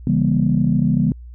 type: chord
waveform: sine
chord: C# diminished seventh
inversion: none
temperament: just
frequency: 138.59 / 166.31 / 199.57 / 239.5 Hz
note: C#3 / E3 / G3 / Bb3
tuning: 0 / +16 / +31 / +47 cents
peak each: -19 dBFS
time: 0.07-1.12 s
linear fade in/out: 2 ms
effects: tanh soft clip ceiling -4 dBFS + added 60 Hz sine -34 dBFS peak until 1.34 s